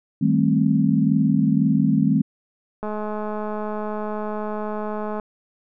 sine chord, A half-diminished seventh, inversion second, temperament just, 158.4 / 198 / 220 / 264 Hz, Eb3 / G3 / A3 / C4, +31 / +18 / 0 / +16 cents, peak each -21 dBFS, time 0.21-2.22 s, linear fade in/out 10 ms
click train, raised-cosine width 1 ms, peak -16 dBFS, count 503, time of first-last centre 2.83-5.198 s, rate 212 Hz
effects none

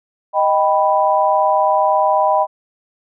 sine chord, Eb augmented, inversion none, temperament equal, 622.3 / 784 / 987.8 Hz, Eb5 / G5 / B5, 0 / 0 / 0 cents, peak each -16 dBFS, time 0.33-2.47 s, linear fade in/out 50 ms, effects none

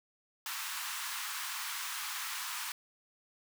pink high-pass noise, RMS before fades -39 dBFS, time 0.46-2.72 s, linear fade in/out 2 ms, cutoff 940 Hz, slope 48 dB/octave, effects none

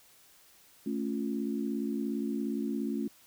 sine chord, A augmented, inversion none, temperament equal, 220 / 277.2 / 349.2 Hz, A3 / C#4 / E#4, 0 / 0 / 0 cents, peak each -33 / -34 / -38 dBFS, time 0.86-3.08 s, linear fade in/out 5 ms, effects white hiss -60 dBFS RMS until 3.26 s

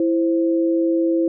sine tone pair together, 331.8 / 524.8 Hz, E4 / C5, +11 / +5 cents, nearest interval minor sixth, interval 794 cents, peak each -16 / -23 dBFS, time 0-1.28 s, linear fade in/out 2 ms, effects none

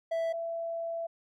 triangle / sine tone pair in turn, 660 / 667.7 Hz, E5 / E5, +2 / +22 cents, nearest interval unison, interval 20 cents, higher second, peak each -26 / -32 dBFS, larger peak first, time 0.11-0.33 / 0.33-1.07 s, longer second, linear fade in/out 10 ms, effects none

